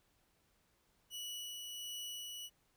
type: tone with tremolo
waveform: sawtooth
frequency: 2941 Hz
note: F#7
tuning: 11 cents flat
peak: -39 dBFS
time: 1.1-2.5 s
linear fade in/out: 50 ms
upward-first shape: sine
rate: 1.4 Hz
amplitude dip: 25%
effects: pink hiss -75 dBFS RMS until 2.76 s